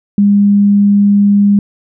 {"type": "tone", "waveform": "sine", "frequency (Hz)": 202.6, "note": "G#3", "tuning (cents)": -43, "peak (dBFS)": -5, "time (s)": [0.18, 1.59], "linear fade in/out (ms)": 2, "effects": []}